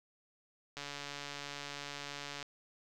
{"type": "click train", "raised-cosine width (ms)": 0.2, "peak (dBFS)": -25, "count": 238, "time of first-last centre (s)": [0.77, 2.427], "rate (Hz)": 143, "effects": []}